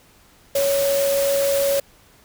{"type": "tone in noise", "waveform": "sine", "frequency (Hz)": 557, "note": "C#5", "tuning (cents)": 8, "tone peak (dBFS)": -17, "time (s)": [0.55, 1.8], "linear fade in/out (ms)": 5, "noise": "white", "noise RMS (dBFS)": -27, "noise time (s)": [0.55, 1.8], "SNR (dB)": 7, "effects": ["pink hiss -53 dBFS RMS until 2.24 s"]}